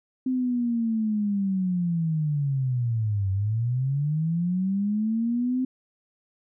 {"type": "linear two-way sweep", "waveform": "sine", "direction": "down then up", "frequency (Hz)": [260, 94.5, 260], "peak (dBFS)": -22, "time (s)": [0.26, 5.65], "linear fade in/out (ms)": 5, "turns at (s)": 3.31, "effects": []}